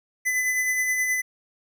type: tone with tremolo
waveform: square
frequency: 2011 Hz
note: B6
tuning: 31 cents sharp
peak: -21 dBFS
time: 0.25-1.22 s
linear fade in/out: 20 ms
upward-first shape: sine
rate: 9.5 Hz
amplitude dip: 35%
effects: none